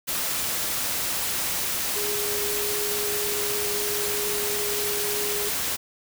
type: tone in noise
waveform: sine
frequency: 413.7 Hz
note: G#4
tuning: 7 cents flat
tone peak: -30 dBFS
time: 1.95-5.5 s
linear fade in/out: 20 ms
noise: white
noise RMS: -27 dBFS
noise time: 0.07-5.77 s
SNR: -6 dB
effects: none